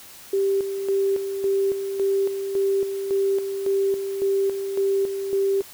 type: tone with tremolo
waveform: sine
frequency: 392 Hz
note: G4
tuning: in tune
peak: -18 dBFS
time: 0.33-5.62 s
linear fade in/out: 5 ms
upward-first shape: square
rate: 1.8 Hz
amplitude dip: 55%
effects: white hiss -44 dBFS RMS until 5.73 s